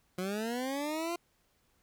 20% pulse linear sweep, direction up, 178.7 to 349.2 Hz, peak -28 dBFS, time 0.18-1.16 s, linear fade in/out 5 ms, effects pink hiss -72 dBFS RMS until 1.82 s

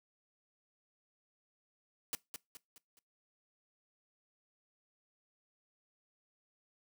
white noise with echo, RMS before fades -37 dBFS, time 2.13-2.15 s, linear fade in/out 0 ms, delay 210 ms, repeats 4, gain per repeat -7 dB, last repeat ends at 2.99 s, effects noise-tail reverb RT60 0.2 s tail -22 dB re dry

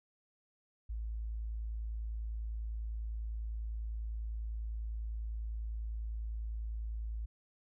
sine tone, 55 Hz, A1, in tune, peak -36 dBFS, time 0.89-7.26 s, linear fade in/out 10 ms, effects none

